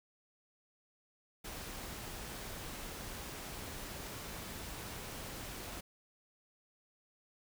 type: noise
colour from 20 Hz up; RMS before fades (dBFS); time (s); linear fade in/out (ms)
pink; -45; 1.44-5.81; 10
effects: none